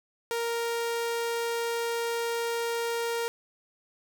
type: tone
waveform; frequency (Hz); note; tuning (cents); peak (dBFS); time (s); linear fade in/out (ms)
sawtooth; 466.2; A#4; 0; -24; 0.31-3.28; 0
effects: none